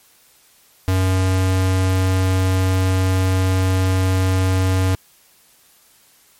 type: tone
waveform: square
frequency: 93.7 Hz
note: F#2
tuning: 22 cents sharp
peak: -15 dBFS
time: 0.88-4.95 s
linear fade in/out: 0 ms
effects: white hiss -53 dBFS RMS until 6.39 s + MP3 64 kbps